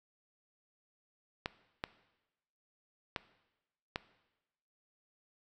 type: clicks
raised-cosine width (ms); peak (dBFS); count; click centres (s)
0.3; -18; 4; 1.459 / 1.839 / 3.162 / 3.959
effects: noise-tail reverb RT60 1.0 s tail -17 dB re dry